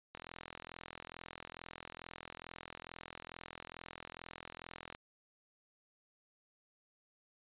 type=click train; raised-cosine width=0.3 ms; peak=-29 dBFS; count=204; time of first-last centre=0.15-4.949 s; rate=42.3 Hz; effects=resampled to 8000 Hz